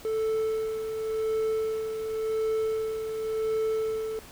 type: tone with tremolo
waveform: triangle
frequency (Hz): 440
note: A4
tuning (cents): 0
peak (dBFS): -22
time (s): 0.05-4.19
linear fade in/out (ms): 0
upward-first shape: sine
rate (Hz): 0.91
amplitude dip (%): 50
effects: pink hiss -48 dBFS RMS until 4.31 s